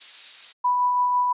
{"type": "noise", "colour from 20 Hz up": "violet", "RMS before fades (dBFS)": -28, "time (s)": [0, 0.53], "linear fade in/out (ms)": 20}
{"type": "tone with tremolo", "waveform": "sine", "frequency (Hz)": 987.8, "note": "B5", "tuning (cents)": 0, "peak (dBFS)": -17, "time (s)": [0.64, 1.33], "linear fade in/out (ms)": 10, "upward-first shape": "sine", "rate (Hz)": 6, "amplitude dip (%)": 25}
{"effects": ["resampled to 8000 Hz"]}